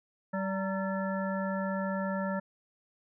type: harmonic tone with a mistuned harmonic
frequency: 193.2 Hz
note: G3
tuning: 25 cents flat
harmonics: 1 / 3 / 5 / 7 / 9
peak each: -32 / -35 / -39 / -41 / -41 dBFS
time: 0.33-2.4 s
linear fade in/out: 10 ms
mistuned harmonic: 5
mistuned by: -79 cents
effects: none